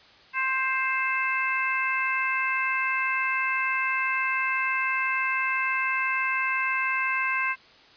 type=harmonic tone; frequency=526 Hz; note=C5; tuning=9 cents sharp; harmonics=2 / 3 / 4 / 5; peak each=-29 / -29 / -29 / -29 dBFS; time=0.33-7.56 s; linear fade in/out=50 ms; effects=white hiss -53 dBFS RMS until 7.96 s + resampled to 11025 Hz